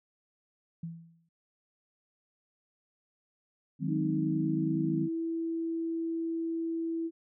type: tone with exponential decay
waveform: sine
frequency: 166.2 Hz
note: E3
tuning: 15 cents sharp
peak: -33 dBFS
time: 0.83-1.29 s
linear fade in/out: 5 ms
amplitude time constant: 100 ms
type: chord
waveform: sine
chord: Ab dominant seventh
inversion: second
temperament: equal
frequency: 155.56 / 185 / 207.7 / 261.6 Hz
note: Eb3 / Gb3 / Ab3 / C4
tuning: 0 / 0 / 0 / 0 cents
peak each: -32 / -35 / -38 / -35 dBFS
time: 3.79-5.09 s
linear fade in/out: 50 ms
type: tone with pitch glide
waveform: sine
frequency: 311.1 to 329.6 Hz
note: D#4 to E4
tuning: 0 to 0 cents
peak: -30 dBFS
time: 3.87-7.11 s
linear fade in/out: 50 ms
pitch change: +100 cents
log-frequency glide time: 4.03-5.22 s
effects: none